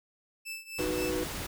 sawtooth tone with tremolo, 2637 Hz, E7, in tune, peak -32 dBFS, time 0.45-1.11 s, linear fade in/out 20 ms, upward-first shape triangle, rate 3.8 Hz, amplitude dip 90%
pink noise, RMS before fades -37 dBFS, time 0.78-1.47 s, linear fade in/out 10 ms
triangle chord, B major, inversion first, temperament equal with one note detuned, 311.1 / 370 / 490.5 Hz, D#4 / F#4 / B4, 0 / 0 / -12 cents, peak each -32 dBFS, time 0.79-1.24 s, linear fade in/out 5 ms
effects none

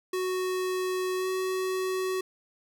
square tone with pitch glide, 370 to 374.3 Hz, F#4 to F#4, 0 to +20 cents, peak -28 dBFS, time 0.13-2.21 s, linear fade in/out 5 ms, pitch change +20 cents, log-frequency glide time 1.17-1.27 s, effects none

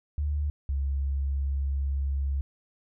sine tone pair in turn, 73.42 / 68.9 Hz, D2 / C#2, 0 / -10 cents, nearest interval minor second, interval 110 cents, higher first, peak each -25 / -25 dBFS, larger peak neither, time 0.18-0.5 / 0.69-2.41 s, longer second, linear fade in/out 0 ms, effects none

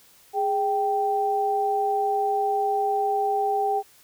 sine tone pair together, 414 / 782 Hz, G#4 / G5, -5 / -4 cents, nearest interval major seventh, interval 1101 cents, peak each -26 / -22 dBFS, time 0.33-3.83 s, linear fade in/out 50 ms, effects white hiss -55 dBFS RMS until 4.03 s

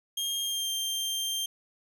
sawtooth tone with pitch glide, 3221 to 3171 Hz, G7 to G7, +46 to +19 cents, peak -26 dBFS, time 0.17-1.46 s, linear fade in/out 5 ms, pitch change -27 cents, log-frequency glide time 0.42-0.7 s, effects none

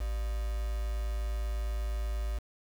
sine tone with quantisation, 54.2 Hz, A1, 25 cents flat, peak -30 dBFS, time 0-2.39 s, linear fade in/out 10 ms, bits 7, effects none

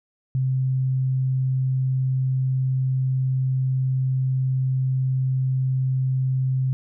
sine tone, 130.81 Hz, C3, in tune, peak -19 dBFS, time 0.35-6.73 s, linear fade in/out 0 ms, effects none

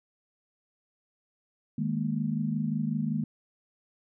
sine chord, D# suspended fourth, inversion none, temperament equal, 155.56 / 207.7 / 233.1 Hz, D#3 / G#3 / A#3, 0 / 0 / 0 cents, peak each -31 dBFS, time 1.78-3.24 s, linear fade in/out 5 ms, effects none

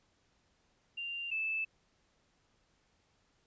sine tone pair in turn, 2784 / 2629 Hz, F7 / E7, -6 / -5 cents, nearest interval minor second, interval 99 cents, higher first, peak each -37 / -32 dBFS, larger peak second, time 0.97-1.31 / 1.31-1.65 s, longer neither, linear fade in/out 10 ms, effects pink hiss -73 dBFS RMS until 3.46 s + resampled to 16000 Hz

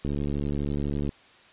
click train, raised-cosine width 3 ms, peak -17 dBFS, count 76, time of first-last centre 0.05-1.092 s, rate 72 Hz, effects white hiss -54 dBFS RMS until 1.52 s + resampled to 8000 Hz

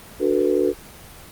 sine chord, B minor seventh, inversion first, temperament just, 296.3 / 370.4 / 444.5 / 493.9 Hz, D4 / F#4 / A4 / B4, +15 / +2 / +18 / 0 cents, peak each -23 / -20 / -22 / -23 dBFS, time 0.19-0.74 s, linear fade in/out 50 ms, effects pink hiss -42 dBFS RMS until 1.31 s + Opus 24 kbps

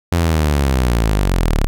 sawtooth linear sweep, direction down, 87.31 to 33.16 Hz, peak -9 dBFS, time 0.12-1.67 s, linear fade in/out 0 ms, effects none

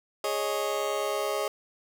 30% pulse chord, Ab suspended fourth, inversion none, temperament just, 415.3 / 553.7 / 623 Hz, Ab4 / Db5 / Eb5, 0 / -2 / +2 cents, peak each -29 dBFS, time 0.24-1.48 s, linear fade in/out 2 ms, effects none

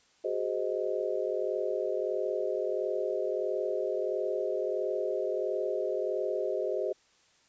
sine chord, Ab dominant seventh, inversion third, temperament just, 373.8 / 415.3 / 519.1 / 623 Hz, Gb4 / Ab4 / C5 / Eb5, +18 / 0 / -14 / +2 cents, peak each -34 dBFS, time 0.24-6.93 s, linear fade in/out 10 ms, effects white hiss -65 dBFS RMS until 7.48 s + resampled to 16000 Hz

